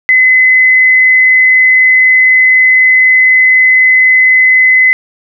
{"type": "tone", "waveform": "sine", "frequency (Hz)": 2031, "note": "B6", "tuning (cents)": 48, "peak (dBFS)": -3, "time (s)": [0.09, 4.93], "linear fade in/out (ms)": 0, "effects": []}